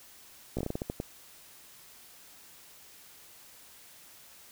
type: slowing click train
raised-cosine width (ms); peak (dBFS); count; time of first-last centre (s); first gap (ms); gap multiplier
2; -19; 10; 0.57-1.001; 16; 1.26
effects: white hiss -54 dBFS RMS until 4.51 s